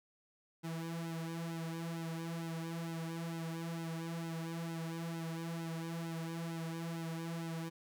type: tone with flanger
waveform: sawtooth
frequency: 165.3 Hz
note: E3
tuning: 5 cents sharp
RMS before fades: -41 dBFS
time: 0.63-7.7 s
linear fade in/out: 20 ms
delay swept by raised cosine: 1.7 to 4.6 ms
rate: 2.2 Hz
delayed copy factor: -0.9
effects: none